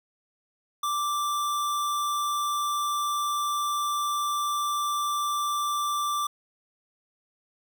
square tone, 1174.7 Hz, D6, in tune, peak -26 dBFS, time 0.83-6.27 s, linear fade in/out 5 ms, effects none

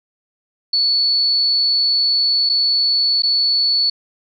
sine tone with dropouts, 4435 Hz, C#8, in tune, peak -13 dBFS, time 0.73-3.9 s, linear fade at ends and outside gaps 5 ms, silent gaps 2.492-2.496 / 3.222-3.233 s, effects none

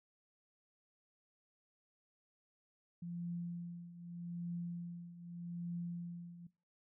sine tone with tremolo, 172.6 Hz, F3, 20 cents flat, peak -38 dBFS, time 3.02-6.47 s, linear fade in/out 5 ms, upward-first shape triangle, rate 0.82 Hz, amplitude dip 80%, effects noise-tail reverb RT60 0.3 s tail -20 dB re dry

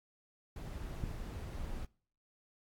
brown noise, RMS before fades -42 dBFS, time 0.56-1.85 s, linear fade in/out 2 ms
click, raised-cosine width 5 ms, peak -24 dBFS, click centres 1.038 s
effects noise-tail reverb RT60 0.5 s tail -24 dB re dry + AAC 64 kbps

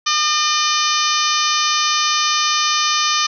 harmonic tone, 605 Hz, D#5, 49 cents flat, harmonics 2 / 3 / 4 / 5 / 6 / 7 / 8 / 9 / 10, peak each -19 / -27 / -25 / -24 / -24 / -26 / -24 / -26 / -23 dBFS, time 0.06-3.27 s, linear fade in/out 10 ms, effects none

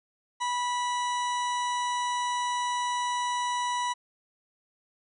40% pulse tone, 980 Hz, B5, 14 cents flat, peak -26 dBFS, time 0.4-3.94 s, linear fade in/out 20 ms, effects resampled to 22050 Hz + 11-bit

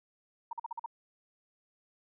sine tone bursts, 931 Hz, A#5, 2 cents flat, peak -34 dBFS, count 6, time 0.51-0.861 s, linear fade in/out 5 ms, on 21 ms, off 45 ms, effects none

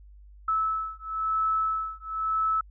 sine beating tone pair, 1304 / 1304.99 Hz, E6 / E6, -19 / -18 cents, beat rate 0.99 Hz, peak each -28 dBFS, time 0.48-2.61 s, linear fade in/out 5 ms, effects added 50 Hz sine -47 dBFS peak until 2.7 s

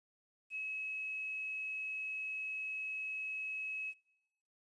sine tone with quantisation, 2570 Hz, E7, 45 cents flat, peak -38 dBFS, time 0.5-3.94 s, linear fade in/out 50 ms, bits 11, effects noise-tail reverb RT60 1.0 s tail -24 dB re dry + resampled to 24000 Hz

